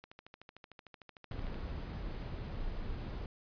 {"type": "click train", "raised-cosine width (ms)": 0.3, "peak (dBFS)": -34, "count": 21, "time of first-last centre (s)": [0.04, 1.544], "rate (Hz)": 13.3}
{"type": "noise", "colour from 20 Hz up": "brown", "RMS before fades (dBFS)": -40, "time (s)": [1.31, 3.26], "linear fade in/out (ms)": 2}
{"effects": ["resampled to 11025 Hz"]}